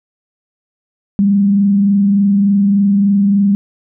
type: tone with frequency modulation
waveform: sine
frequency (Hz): 200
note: G3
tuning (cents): +35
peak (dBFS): -8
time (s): 1.19-3.55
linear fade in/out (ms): 0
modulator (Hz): 23.4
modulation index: 0.26
effects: none

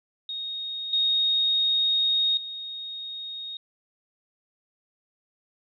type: tone with level steps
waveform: sine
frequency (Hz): 3729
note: A#7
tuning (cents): 0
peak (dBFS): -30 / -20 / -33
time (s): 0.29-3.57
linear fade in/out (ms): 2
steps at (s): 0.93 / 2.37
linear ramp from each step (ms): 2
effects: none

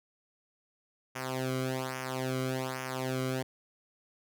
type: tone with flanger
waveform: sawtooth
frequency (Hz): 130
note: C3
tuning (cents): -11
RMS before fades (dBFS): -34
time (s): 1.15-3.43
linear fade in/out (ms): 10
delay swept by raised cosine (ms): 0.24 to 1.15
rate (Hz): 1.2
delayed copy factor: -0.85
effects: none

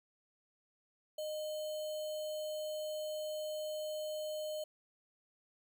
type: tone with sample-and-hold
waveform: sine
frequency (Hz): 614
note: D#5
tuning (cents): -23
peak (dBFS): -37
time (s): 1.18-4.64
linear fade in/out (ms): 5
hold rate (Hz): 3675
effects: none

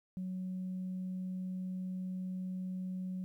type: tone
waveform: sine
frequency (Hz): 185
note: F#3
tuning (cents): 0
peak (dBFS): -35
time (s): 0.17-3.24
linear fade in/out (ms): 0
effects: tanh soft clip ceiling -33 dBFS + 12-bit

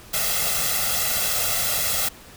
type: noise with comb filter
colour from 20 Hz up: white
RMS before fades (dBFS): -23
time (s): 0.13-2.09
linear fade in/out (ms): 10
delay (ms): 1.5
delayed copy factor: +0.95
effects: pink hiss -45 dBFS RMS until 2.36 s

